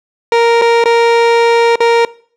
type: tone with dropouts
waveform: 30% pulse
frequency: 466.2 Hz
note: A#4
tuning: in tune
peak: -4 dBFS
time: 0.32-2.05 s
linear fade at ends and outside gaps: 2 ms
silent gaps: 0.615-0.619 / 0.84-0.856 / 1.757-1.804 s
effects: noise-tail reverb RT60 0.5 s tail -21 dB re dry + low-pass 4000 Hz 12 dB/octave